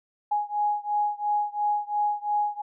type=beating tone pair; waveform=sine; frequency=830.6 / 833.5 Hz; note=G#5 / G#5; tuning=0 / +6 cents; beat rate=2.9 Hz; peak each=-26 / -27 dBFS; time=0.31-2.62 s; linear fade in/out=10 ms; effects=none